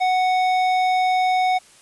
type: tone with hard clipping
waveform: sine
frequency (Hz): 740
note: F#5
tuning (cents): 0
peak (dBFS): -18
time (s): 0-1.59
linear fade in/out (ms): 20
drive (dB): 11
effects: white hiss -50 dBFS RMS until 1.81 s + resampled to 24000 Hz